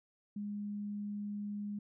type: tone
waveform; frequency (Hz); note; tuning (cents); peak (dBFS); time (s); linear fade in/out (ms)
sine; 205.8; G#3; -16; -37; 0.36-1.79; 5
effects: none